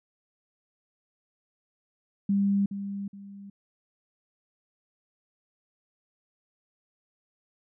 sine tone with echo, 199.2 Hz, G3, 28 cents sharp, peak -21 dBFS, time 2.29-2.66 s, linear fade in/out 5 ms, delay 420 ms, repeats 2, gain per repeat -10 dB, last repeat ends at 3.5 s, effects none

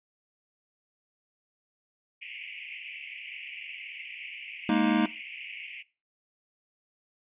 pink band-pass noise, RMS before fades -42 dBFS, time 2.21-5.83 s, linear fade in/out 20 ms, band 2100 to 2900 Hz, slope 96 dB/octave
square chord, Ab suspended second, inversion none, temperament just, 207.7 / 233.6 / 311.5 Hz, Ab3 / Bb3 / Eb4, 0 / +4 / +2 cents, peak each -28 / -27 / -27 dBFS, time 4.69-5.06 s, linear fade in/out 2 ms
effects noise-tail reverb RT60 0.3 s tail -19 dB re dry + resampled to 8000 Hz

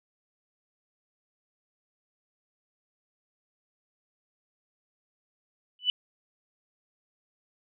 sine tone with exponential growth, 2979 Hz, F#7, 11 cents sharp, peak -17 dBFS, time 5.79-5.9 s, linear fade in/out 1 ms, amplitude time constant 22 ms, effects none

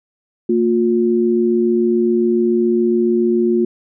sine tone pair together, 228.7 / 355.8 Hz, A#3 / F4, -33 / +32 cents, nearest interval minor sixth, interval 765 cents, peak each -16 / -14 dBFS, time 0.49-3.65 s, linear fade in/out 5 ms, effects none

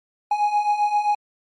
triangle beating tone pair, 826 / 833.6 Hz, G#5 / G#5, -10 / +6 cents, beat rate 7.6 Hz, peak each -22 / -17 dBFS, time 0.31-1.15 s, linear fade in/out 5 ms, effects MP3 48 kbps

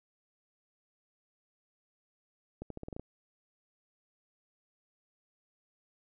accelerating click train, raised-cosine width 2 ms, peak -27 dBFS, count 8, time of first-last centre 2.62-2.996 s, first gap 83 ms, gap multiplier 0.85, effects none

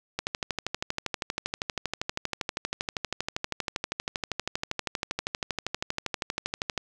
click train, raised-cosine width 0.2 ms, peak -11 dBFS, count 84, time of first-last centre 0.19-6.777 s, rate 12.6 Hz, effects none

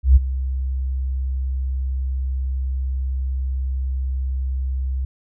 sine tone with ADSR envelope, 65.41 Hz, C2, in tune, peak -5 dBFS, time 0.03-5.05 s, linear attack 130 ms, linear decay 23 ms, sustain -15 dB, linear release 4 ms, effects none

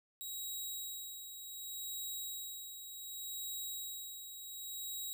10% pulse tone with tremolo, 3830 Hz, A#7, 46 cents sharp, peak -32 dBFS, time 0.21-5.13 s, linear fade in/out 0 ms, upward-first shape sine, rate 0.67 Hz, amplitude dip 55%, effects none

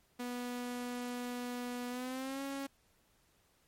sawtooth tone with pitch glide, 245.1 to 275.1 Hz, B3 to C#4, -13 to -13 cents, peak -34 dBFS, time 0.19-2.67 s, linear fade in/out 10 ms, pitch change +200 cents, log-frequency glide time 1.89-2.42 s, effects pink hiss -71 dBFS RMS until 3.67 s + MP3 64 kbps

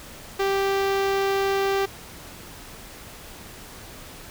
sawtooth tone with notch filter, 392 Hz, G4, in tune, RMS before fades -23 dBFS, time 0.39-1.86 s, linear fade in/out 10 ms, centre 9400 Hz, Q 0.57, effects pink hiss -42 dBFS RMS until 4.3 s

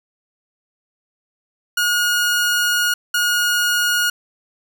sawtooth tone bursts at uneven times, 1439 Hz, F#6, 49 cents flat, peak -12 dBFS, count 2, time 1.77-2.94 / 3.14-4.1 s, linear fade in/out 5 ms, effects none

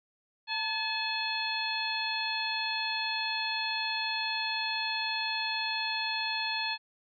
harmonic tone with a mistuned harmonic, 858 Hz, A5, 44 cents flat, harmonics 1 / 2 / 3 / 4 / 5, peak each -36 / -37 / -35 / -38 / -35 dBFS, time 0.47-6.78 s, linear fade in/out 50 ms, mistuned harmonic 1, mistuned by +68 cents, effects none

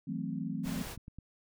sine chord, F# half-diminished seventh, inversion third, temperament equal with one note detuned, 162.17 / 185 / 220 / 261.6 Hz, E3 / F#3 / A3 / C4, -28 / 0 / 0 / 0 cents, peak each -39 dBFS, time 0.07-0.83 s, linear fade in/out 10 ms
pink noise, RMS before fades -43 dBFS, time 0.63-0.97 s, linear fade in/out 50 ms
click train, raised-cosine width 5 ms, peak -33 dBFS, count 6, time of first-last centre 0.66-1.186 s, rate 9.5 Hz
effects none

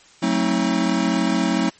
square chord, F# diminished seventh, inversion none, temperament just, 185 / 222 / 266.4 / 319.7 Hz, F#3 / A3 / C4 / Eb4, 0 / +16 / +31 / +47 cents, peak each -24 dBFS, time 0.22-1.7 s, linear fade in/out 10 ms, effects white hiss -50 dBFS RMS until 1.79 s + MP3 32 kbps

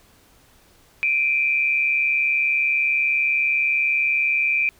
sine tone pair together, 2360 / 2500 Hz, D7 / D#7, +8 / +8 cents, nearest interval minor second, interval 100 cents, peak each -19 / -22 dBFS, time 1.03-4.69 s, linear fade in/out 0 ms, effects pink hiss -55 dBFS RMS until 4.79 s

